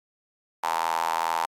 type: tone with high-pass filter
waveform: sawtooth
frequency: 82.41 Hz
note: E2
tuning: in tune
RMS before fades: -26 dBFS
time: 0.63-1.46 s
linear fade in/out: 10 ms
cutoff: 900 Hz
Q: 6.4
effects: MP3 96 kbps